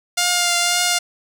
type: tone with vibrato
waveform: 5% pulse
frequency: 704 Hz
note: F5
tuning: 14 cents sharp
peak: -4 dBFS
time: 0.17-0.99 s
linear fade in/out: 10 ms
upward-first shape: triangle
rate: 1.9 Hz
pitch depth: 21 cents each way
effects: none